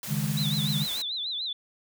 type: noise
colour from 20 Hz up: white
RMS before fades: -37 dBFS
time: 0.03-1.02 s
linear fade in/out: 2 ms
type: chord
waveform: sine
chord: C# suspended second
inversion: none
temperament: just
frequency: 138.59 / 155.92 / 207.9 Hz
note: C#3 / D#3 / G#3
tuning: 0 / +4 / +2 cents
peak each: -30 / -29 / -31 dBFS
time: 0.07-0.87 s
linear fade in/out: 50 ms
type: tone with vibrato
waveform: sine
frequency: 3752 Hz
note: A#7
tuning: 11 cents sharp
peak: -29 dBFS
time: 0.37-1.53 s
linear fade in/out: 5 ms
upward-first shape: sine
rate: 6.8 Hz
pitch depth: 150 cents each way
effects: none